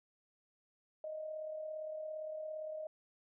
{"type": "tone with amplitude modulation", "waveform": "sine", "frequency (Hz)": 622.3, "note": "D#5", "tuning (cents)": 0, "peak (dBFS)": -38, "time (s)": [1.04, 2.87], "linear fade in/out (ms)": 2, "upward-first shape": "sine", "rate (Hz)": 37.5, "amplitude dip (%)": 45, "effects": []}